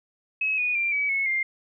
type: tone with pitch steps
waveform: sine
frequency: 2566 / 2467 / 2372 / 2281 / 2193 / 2108 Hz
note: E7 / D#7 / D7 / C#7 / C#7 / C7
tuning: -47 / -15 / +17 / +49 / -19 / +12 cents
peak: -22 dBFS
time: 0.41-1.43 s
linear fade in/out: 5 ms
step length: 170 ms
effects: none